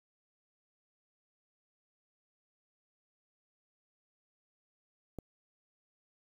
click, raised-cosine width 2 ms, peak -27 dBFS, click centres 5.187 s, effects 9-bit

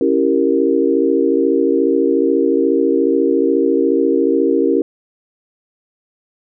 sine chord, C# diminished seventh, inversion none, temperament equal with one note detuned, 275.4 / 329.6 / 392 / 466.2 Hz, C#4 / E4 / G4 / Bb4, -11 / 0 / 0 / 0 cents, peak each -17 dBFS, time 0.01-4.82 s, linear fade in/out 2 ms, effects none

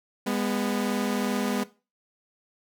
sawtooth tone pair together, 204.4 / 247 Hz, G#3 / B3, -27 / 0 cents, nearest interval minor third, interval 327 cents, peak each -24 dBFS, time 0.26-1.64 s, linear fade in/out 10 ms, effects noise-tail reverb RT60 0.3 s tail -17 dB re dry

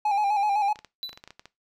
triangle tone with vibrato, 821 Hz, G#5, 20 cents flat, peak -19 dBFS, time 0.05-0.73 s, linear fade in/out 5 ms, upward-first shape square, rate 7.9 Hz, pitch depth 51 cents each way
clicks, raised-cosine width 0.2 ms, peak -26 dBFS, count 11, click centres 0.758 / 0.79 / 0.847 / 1.093 / 1.13 / 1.175 / 1.239 / 1.276 / 1.306 / 1.395 / 1.456 s
triangle tone with exponential decay, 3975 Hz, B7, 10 cents sharp, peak -26 dBFS, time 1.03-1.2 s, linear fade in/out 0 ms, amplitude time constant 36 ms
effects noise-tail reverb RT60 0.2 s tail -19 dB re dry

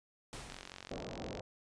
pink noise with exponential decay, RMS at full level -44 dBFS, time 0.33-1.21 s, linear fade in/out 0 ms, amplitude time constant 190 ms
click train, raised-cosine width 0.2 ms, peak -28 dBFS, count 42, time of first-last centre 0.5-1.395 s, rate 45.8 Hz
white low-pass noise, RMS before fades -44 dBFS, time 0.91-1.41 s, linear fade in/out 2 ms, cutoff 660 Hz, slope 24 dB/octave
effects resampled to 22050 Hz

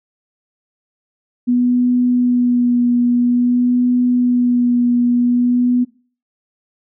sine tone with vibrato, 244.7 Hz, B3, 16 cents flat, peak -11 dBFS, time 1.47-5.85 s, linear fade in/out 20 ms, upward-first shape sine, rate 0.5 Hz, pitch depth 17 cents each way, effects noise-tail reverb RT60 0.4 s tail -20 dB re dry

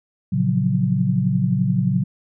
sine chord, Gb major seventh, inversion first, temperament just, 115.62 / 138.75 / 173.43 / 185 Hz, Bb2 / Db3 / F3 / Gb3, -14 / +2 / -12 / 0 cents, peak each -23 / -21 / -25 / -20 dBFS, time 0.32-2.04 s, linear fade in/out 10 ms, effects none

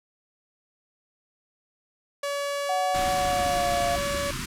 sawtooth tone, 568 Hz, C#5, 42 cents sharp, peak -23 dBFS, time 2.23-4.31 s, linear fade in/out 5 ms
sine tone with pitch glide, 740 to 694.4 Hz, F#5 to F5, 0 to -10 cents, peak -24 dBFS, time 2.69-3.96 s, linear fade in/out 5 ms, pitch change -110 cents, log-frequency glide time 3.11-3.85 s
pink band-stop noise, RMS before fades -32 dBFS, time 2.94-4.46 s, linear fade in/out 10 ms, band 390 to 960 Hz, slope 96 dB/octave
effects low-pass 11000 Hz 12 dB/octave

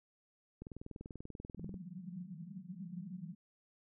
click train, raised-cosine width 3 ms, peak -33 dBFS, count 24, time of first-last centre 0.62-1.742 s, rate 20.5 Hz
white band-pass noise, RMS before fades -47 dBFS, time 1.57-3.35 s, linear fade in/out 10 ms, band 160 to 200 Hz, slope 96 dB/octave
effects none

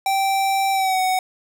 square tone with pitch glide, 779 to 746.4 Hz, G5 to F#5, -11 to +15 cents, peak -18 dBFS, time 0.06-1.19 s, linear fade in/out 2 ms, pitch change -74 cents, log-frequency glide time 0.72-1 s, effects none

